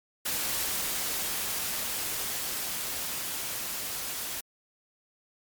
white noise with level ramp, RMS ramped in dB -30 to -35 dBFS, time 0.25-4.41 s, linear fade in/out 10 ms, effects MP3 96 kbps

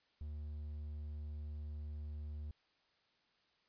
triangle tone, 75 Hz, D2, 37 cents sharp, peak -40 dBFS, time 0.21-2.51 s, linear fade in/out 0 ms, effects white hiss -75 dBFS RMS until 3.68 s + resampled to 11025 Hz

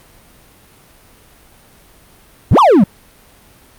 triangle exponential two-way sweep, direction up then down, 69 to 1244.5 to 171.5 Hz, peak -3 dBFS, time 2.51-2.84 s, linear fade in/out 5 ms, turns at 2.59 s, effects pink hiss -46 dBFS RMS until 3.78 s + Opus 48 kbps

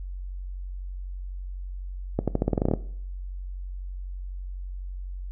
accelerating click train, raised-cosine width 2 ms, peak -9 dBFS, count 12, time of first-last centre 2.19-2.737 s, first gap 87 ms, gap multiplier 0.88, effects noise-tail reverb RT60 0.6 s tail -18 dB re dry + added 46 Hz sine -32 dBFS peak until 5.31 s

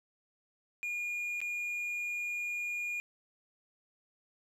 triangle tone with dropouts, 2430 Hz, D#7, 42 cents flat, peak -32 dBFS, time 0.83-3 s, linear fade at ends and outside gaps 0 ms, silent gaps 1.404-1.415 s, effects 12-bit

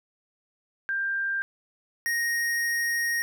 sine / square tone pair in turn, 1588 / 1868.1 Hz, G6 / A#6, +22 / +3 cents, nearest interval minor third, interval 281 cents, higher second, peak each -25 dBFS, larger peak neither, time 0.89-1.42 / 2.06-3.22 s, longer second, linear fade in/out 0 ms, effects none

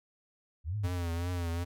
sine exponential two-way sweep, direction up then down, 69.4 to 108 to 93.8 Hz, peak -31 dBFS, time 0.64-0.91 s, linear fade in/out 50 ms, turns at 0.76 s
square tone with vibrato, 86.6 Hz, F2, 14 cents flat, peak -32 dBFS, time 0.83-1.65 s, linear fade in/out 20 ms, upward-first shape triangle, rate 2.6 Hz, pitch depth 75 cents each way
effects none

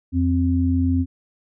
sine tone pair together, 87.31 / 261.6 Hz, F2 / C4, 0 / 0 cents, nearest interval octave + perfect fifth, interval 1900 cents, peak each -19 dBFS, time 0.12-1.06 s, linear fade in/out 50 ms, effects none

